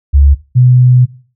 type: tone pair in turn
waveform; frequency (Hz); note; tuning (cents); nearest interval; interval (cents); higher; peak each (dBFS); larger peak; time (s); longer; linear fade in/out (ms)
sine; 70.4 / 125.44; C#2 / B2; +27 / +27; minor seventh; 1000; second; -3; neither; 0.13-0.35 / 0.55-1.06; second; 20
effects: noise-tail reverb RT60 0.4 s tail -18 dB re dry